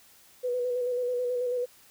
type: tone with vibrato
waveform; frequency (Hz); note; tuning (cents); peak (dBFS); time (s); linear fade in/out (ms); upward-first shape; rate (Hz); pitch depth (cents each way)
sine; 493.9; B4; 0; -26; 0.43-1.66; 20; square; 9.2; 25
effects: white hiss -57 dBFS RMS until 1.9 s